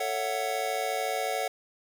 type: chord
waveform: square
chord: F# minor seventh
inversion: first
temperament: just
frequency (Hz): 444 / 555 / 666 / 740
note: A4 / C#5 / E5 / F#5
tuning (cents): +16 / +2 / +18 / 0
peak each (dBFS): -36 / -35 / -37 / -32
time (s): 0-1.48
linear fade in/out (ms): 5
effects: none